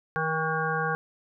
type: harmonic tone with a mistuned harmonic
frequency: 160 Hz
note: D#3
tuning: 49 cents sharp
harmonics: 1 / 3 / 5 / 7 / 9 / 10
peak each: -32 / -32 / -32 / -32 / -32 / -32 dBFS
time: 0.16-0.95 s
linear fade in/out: 0 ms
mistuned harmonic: 3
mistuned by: -20 cents
effects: none